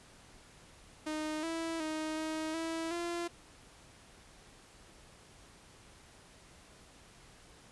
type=tone with pitch steps; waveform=sawtooth; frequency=308.5 / 328.6 / 312.3 / 314.7 / 327 / 343.6 Hz; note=D#4 / E4 / D#4 / D#4 / E4 / F4; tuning=-15 / -5 / +7 / +20 / -14 / -28 cents; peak=-31 dBFS; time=1.06-3.28 s; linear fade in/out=10 ms; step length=370 ms; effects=pink hiss -58 dBFS RMS until 7.71 s + resampled to 24000 Hz